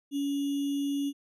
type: tone with sample-and-hold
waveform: sine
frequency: 282.2 Hz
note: C#4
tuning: 31 cents sharp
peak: -27 dBFS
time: 0.11-1.13 s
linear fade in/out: 50 ms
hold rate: 3150 Hz
effects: resampled to 32000 Hz